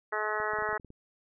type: harmonic tone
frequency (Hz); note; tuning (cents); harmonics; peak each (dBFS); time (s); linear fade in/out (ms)
213.3; G#3; +46; 2 / 3 / 4 / 5 / 6 / 7 / 8 / 9; -36 / -38 / -37 / -38 / -36 / -37 / -38 / -38; 0.12-0.78; 10
type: clicks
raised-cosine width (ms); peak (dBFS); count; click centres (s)
3; -36; 9; 0.401 / 0.535 / 0.587 / 0.623 / 0.69 / 0.729 / 0.798 / 0.847 / 0.904
effects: none